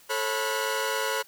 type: tone cluster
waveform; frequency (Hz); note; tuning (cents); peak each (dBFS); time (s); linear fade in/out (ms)
sawtooth; 439.3 / 543 / 985 / 1452; A4 / C#5 / B5 / F#6; -3 / -36 / -5 / -33; -28; 0.09-1.23; 20
effects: white hiss -55 dBFS RMS until 1.27 s

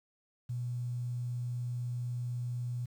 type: tone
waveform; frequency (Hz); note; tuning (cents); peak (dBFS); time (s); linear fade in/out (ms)
sine; 122; B2; -21; -33; 0.49-2.86; 10
effects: 10-bit

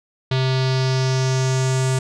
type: tone with low-pass filter sweep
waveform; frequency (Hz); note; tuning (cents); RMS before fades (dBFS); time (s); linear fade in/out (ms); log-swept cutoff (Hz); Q
square; 130.81; C3; 0; -19; 0.31-1.99; 5; 3900 to 8200; 3.2
effects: none

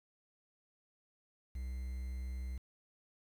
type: tone with quantisation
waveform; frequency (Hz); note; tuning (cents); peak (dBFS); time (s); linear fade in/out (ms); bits
triangle; 63.6; C2; -48; -36; 1.55-2.58; 5; 10
effects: none

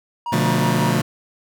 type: tone with tremolo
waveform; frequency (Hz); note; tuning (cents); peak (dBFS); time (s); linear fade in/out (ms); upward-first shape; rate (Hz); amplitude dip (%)
triangle; 951; A#5; +34; -20; 0.26-0.94; 2; sine; 5.5; 70
type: chord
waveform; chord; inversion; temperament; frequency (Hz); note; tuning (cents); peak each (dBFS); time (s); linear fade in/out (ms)
sawtooth; B half-diminished seventh; none; just; 123.47 / 148.16 / 177.8 / 222.2; B2 / D3 / F3 / A3; 0 / +16 / +31 / +17; -18; 0.32-1.02; 10
effects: none

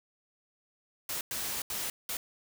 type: noise bursts at uneven times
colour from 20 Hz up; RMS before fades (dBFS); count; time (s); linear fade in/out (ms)
white; -35; 4; 1.09-1.21 / 1.31-1.62 / 1.7-1.9 / 2.09-2.17; 2
effects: none

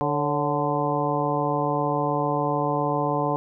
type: harmonic tone with a mistuned harmonic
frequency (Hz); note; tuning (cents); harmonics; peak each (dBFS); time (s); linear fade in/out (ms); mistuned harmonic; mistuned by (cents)
147; D3; +2; 1 / 2 / 3 / 4 / 5 / 6 / 7; -29 / -29 / -29 / -29 / -29 / -29 / -29; 0.01-3.36; 0; 4; -73
effects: none

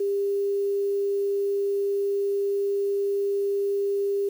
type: tone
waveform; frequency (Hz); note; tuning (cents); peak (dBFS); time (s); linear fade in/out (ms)
sine; 399.9; G4; +35; -22; 0-4.29; 5
effects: 8-bit

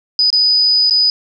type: tone with dropouts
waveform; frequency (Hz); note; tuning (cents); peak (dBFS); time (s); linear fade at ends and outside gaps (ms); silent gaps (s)
sine; 4978; D#8; 0; -9; 0.19-1.1; 1; 0.303-0.328 / 0.898-0.908
effects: none

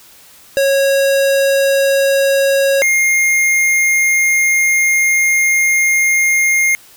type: tone pair in turn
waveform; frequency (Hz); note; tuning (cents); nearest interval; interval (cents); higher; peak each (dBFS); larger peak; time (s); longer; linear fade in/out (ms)
square; 549 / 2127; C#5 / C7; -17 / +28; octave + major seventh; 2345; second; -11; neither; 0.57-2.82 / 2.82-6.75; second; 0
effects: white hiss -43 dBFS RMS until 6.96 s

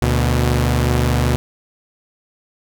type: tone pair together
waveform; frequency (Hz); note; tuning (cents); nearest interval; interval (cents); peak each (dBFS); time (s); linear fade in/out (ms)
sawtooth; 73.42 / 121.64; D2 / B2; 0 / -26; major sixth; 874; -13; 0.02-1.36; 0
effects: none

